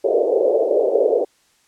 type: band-pass noise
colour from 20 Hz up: pink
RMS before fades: -17 dBFS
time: 0.04-1.25 s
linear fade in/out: 5 ms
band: 400 to 590 Hz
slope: 48 dB/octave
effects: white hiss -59 dBFS RMS until 1.67 s + low-pass 9000 Hz 12 dB/octave